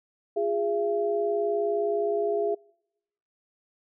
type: tone cluster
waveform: sine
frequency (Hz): 351.8 / 411.4 / 676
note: F4 / G#4 / E5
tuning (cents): +13 / -16 / +43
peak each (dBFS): -34 / -25 / -29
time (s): 0.36-2.55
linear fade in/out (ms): 10
effects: noise-tail reverb RT60 0.8 s tail -26 dB re dry